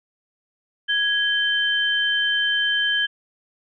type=tone pair together; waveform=sine; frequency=1661.2 / 3105 Hz; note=G#6 / G7; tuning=0 / -17 cents; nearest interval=major seventh; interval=1083 cents; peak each=-21 dBFS; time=0.88-3.07 s; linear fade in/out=20 ms; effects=none